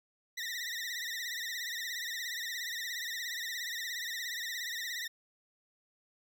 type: tone with vibrato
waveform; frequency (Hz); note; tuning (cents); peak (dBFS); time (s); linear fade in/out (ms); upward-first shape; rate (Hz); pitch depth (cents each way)
20% pulse; 1894; A#6; +27; -31; 0.37-5.08; 10; triangle; 17; 120
effects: none